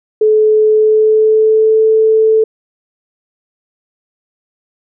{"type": "tone with pitch glide", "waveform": "sine", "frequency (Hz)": [430.8, 439.6], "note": ["A4", "A4"], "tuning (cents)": [-37, -2], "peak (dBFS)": -6, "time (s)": [0.21, 2.44], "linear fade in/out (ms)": 5, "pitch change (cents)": 35, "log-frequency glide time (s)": [0.69, 1.85], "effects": []}